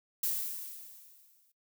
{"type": "noise with exponential decay", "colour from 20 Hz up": "violet", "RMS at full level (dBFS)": -30, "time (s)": [0.23, 1.52], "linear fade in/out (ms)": 5, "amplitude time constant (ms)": 280, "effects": ["noise-tail reverb RT60 0.1 s tail -18 dB re dry"]}